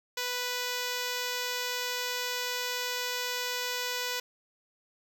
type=tone; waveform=5% pulse; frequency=493.9 Hz; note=B4; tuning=in tune; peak=-19 dBFS; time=0.17-4.2 s; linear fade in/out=5 ms; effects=none